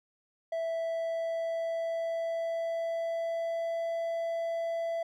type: tone with pitch glide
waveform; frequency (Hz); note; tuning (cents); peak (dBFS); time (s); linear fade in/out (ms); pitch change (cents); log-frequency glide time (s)
triangle; 659.3 to 667; E5 to E5; 0 to +20; -28; 0.52-5.03; 5; +20; 0.71-3.89
effects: none